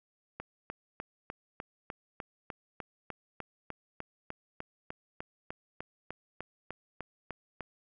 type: click train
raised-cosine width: 0.5 ms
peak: -24 dBFS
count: 25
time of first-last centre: 0.4-7.607 s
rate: 3.33 Hz
effects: none